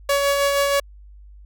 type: tone with tremolo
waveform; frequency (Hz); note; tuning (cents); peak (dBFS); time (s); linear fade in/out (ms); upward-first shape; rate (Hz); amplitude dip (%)
sawtooth; 563; C#5; +27; -12; 0.09-0.8; 5; sine; 6.3; 30
effects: added 50 Hz sine -41 dBFS peak until 1.45 s